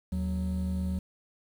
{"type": "tone pair together", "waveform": "triangle", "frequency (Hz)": [77.78, 185], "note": ["D#2", "F#3"], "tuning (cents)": [0, 0], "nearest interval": "octave + minor third", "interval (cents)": 1500, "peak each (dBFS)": -28, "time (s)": [0.12, 0.99], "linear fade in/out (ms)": 5, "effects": ["tanh soft clip ceiling -21 dBFS", "9-bit"]}